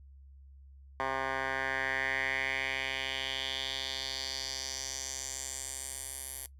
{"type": "tone with band-pass filter sweep", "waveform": "10% pulse", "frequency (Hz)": 133.4, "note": "C3", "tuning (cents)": 34, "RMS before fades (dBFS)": -36, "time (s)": [1, 6.46], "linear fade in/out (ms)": 0, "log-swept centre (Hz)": [1200, 11000], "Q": 3.2, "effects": ["noise-tail reverb RT60 0.1 s tail -18 dB re dry", "added 68 Hz sine -51 dBFS peak until 6.59 s"]}